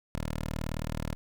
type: tone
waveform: 10% pulse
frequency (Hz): 38.89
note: D#1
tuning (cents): 0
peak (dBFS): -24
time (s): 0.15-1.15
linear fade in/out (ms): 0
effects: none